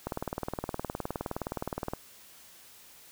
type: click train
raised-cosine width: 1 ms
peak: -18 dBFS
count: 37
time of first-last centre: 0.07-1.935 s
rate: 19.3 Hz
effects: white hiss -54 dBFS RMS until 3.11 s